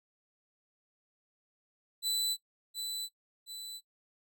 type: tone with echo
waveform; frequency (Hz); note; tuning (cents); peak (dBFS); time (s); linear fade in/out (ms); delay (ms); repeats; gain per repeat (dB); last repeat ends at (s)
sawtooth; 3992; B7; +18; -27; 2.02-2.37; 50; 720; 2; -6; 3.81
effects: noise-tail reverb RT60 0.1 s tail -18 dB re dry